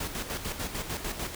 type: noise with tremolo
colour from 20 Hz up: pink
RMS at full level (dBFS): -33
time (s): 0-1.35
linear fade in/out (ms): 5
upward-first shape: square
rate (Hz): 6.7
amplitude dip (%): 55
effects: none